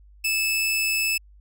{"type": "tone", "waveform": "sawtooth", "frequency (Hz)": 2618, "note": "E7", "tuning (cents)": -13, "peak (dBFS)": -18, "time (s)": [0.24, 1.18], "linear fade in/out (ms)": 10, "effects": ["added 50 Hz sine -48 dBFS peak until 1.4 s"]}